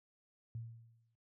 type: tone with exponential decay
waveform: sine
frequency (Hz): 114.9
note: A#2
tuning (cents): -25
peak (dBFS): -38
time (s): 0.55-1.15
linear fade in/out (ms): 0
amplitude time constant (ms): 130
effects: high-pass 60 Hz 12 dB/octave